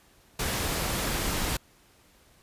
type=noise; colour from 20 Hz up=pink; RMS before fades=-29 dBFS; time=0.39-1.57 s; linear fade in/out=5 ms; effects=pink hiss -60 dBFS RMS until 2.42 s + resampled to 32000 Hz